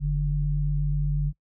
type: tone pair together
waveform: sine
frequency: 46.19 / 146.83 Hz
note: F#1 / D3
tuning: -2 / 0 cents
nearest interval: octave + minor sixth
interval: 2002 cents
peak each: -25 / -24 dBFS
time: 0-1.33 s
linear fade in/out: 50 ms
effects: noise-tail reverb RT60 0.1 s tail -24 dB re dry